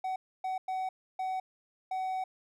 triangle tone bursts at uneven times, 752 Hz, F#5, 28 cents sharp, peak -29 dBFS, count 5, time 0.04-0.16 / 0.44-0.58 / 0.68-0.89 / 1.19-1.4 / 1.91-2.24 s, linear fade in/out 5 ms, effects none

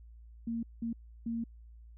sine tone bursts at uneven times, 230.5 Hz, A#3, 19 cents flat, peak -32 dBFS, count 3, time 0.47-0.63 / 0.82-0.93 / 1.26-1.44 s, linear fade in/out 5 ms, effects added 57 Hz sine -50 dBFS peak until 1.97 s

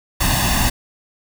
pink noise with comb filter, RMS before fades -17 dBFS, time 0.2-0.7 s, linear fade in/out 10 ms, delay 1.1 ms, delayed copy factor +0.85, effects none

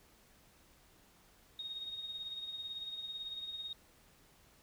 sine tone with tremolo, 3729 Hz, A#7, in tune, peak -38 dBFS, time 1.59-3.73 s, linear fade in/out 2 ms, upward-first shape triangle, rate 18 Hz, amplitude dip 60%, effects pink hiss -65 dBFS RMS until 4.62 s

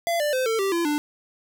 square tone with pitch steps, 680 / 592 / 515.3 / 448.6 / 390.6 / 340 / 296 Hz, F5 / D5 / C5 / A4 / G4 / F4 / D4, -46 / +14 / -27 / +34 / -6 / -46 / +14 cents, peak -22 dBFS, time 0.07-0.98 s, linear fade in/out 0 ms, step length 130 ms, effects none

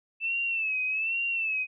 sine tone with vibrato, 2637 Hz, E7, in tune, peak -26 dBFS, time 0.2-1.67 s, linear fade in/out 50 ms, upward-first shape sine, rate 1.2 Hz, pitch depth 83 cents each way, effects none

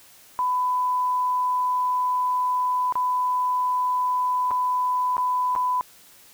sine tone with dropouts, 1000 Hz, B5, 21 cents sharp, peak -20 dBFS, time 0.39-5.81 s, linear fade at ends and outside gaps 0 ms, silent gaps 2.924-2.955 / 4.508-4.514 / 5.168-5.18 / 5.552-5.561 s, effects white hiss -51 dBFS RMS until 6.33 s

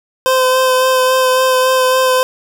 25% pulse tone with vibrato, 515 Hz, C5, 28 cents flat, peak -6 dBFS, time 0.26-2.23 s, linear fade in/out 0 ms, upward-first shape sine, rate 3.6 Hz, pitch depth 15 cents each way, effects none

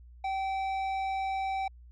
square tone with low-pass filter, 772 Hz, G5, 27 cents flat, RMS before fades -32 dBFS, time 0.24-1.68 s, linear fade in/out 5 ms, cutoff 2700 Hz, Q 0.72, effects added 60 Hz sine -49 dBFS peak until 1.91 s

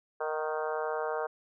harmonic tone with a mistuned harmonic, 155.56 Hz, D#3, in tune, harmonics 3 / 4 / 5 / 6 / 7 / 8 / 9 / 10, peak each -34 / -36 / -38 / -40 / -41 / -42 / -43 / -44 dBFS, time 0.2-1.27 s, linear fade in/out 10 ms, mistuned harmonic 5, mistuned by -25 cents, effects none

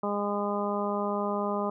harmonic tone, 204.3 Hz, G#3, 28 cents flat, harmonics 1 / 2 / 3 / 4 / 5 / 6, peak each -32 / -33 / -33 / -36 / -35 / -36 dBFS, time 0.03-1.7 s, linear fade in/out 5 ms, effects none

